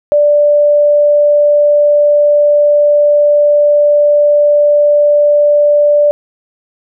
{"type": "tone", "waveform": "sine", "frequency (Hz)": 587.3, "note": "D5", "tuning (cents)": 0, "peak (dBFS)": -5, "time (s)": [0.12, 6.11], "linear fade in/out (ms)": 0, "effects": []}